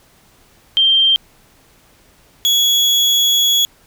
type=tone pair in turn; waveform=sine / 35% pulse; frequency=3160 / 3361 Hz; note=G7 / G#7; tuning=+13 / +20 cents; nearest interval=minor second; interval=107 cents; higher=second; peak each=-9 dBFS; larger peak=neither; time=0.77-1.16 / 2.45-3.65 s; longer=second; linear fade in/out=0 ms; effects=pink hiss -51 dBFS RMS until 3.86 s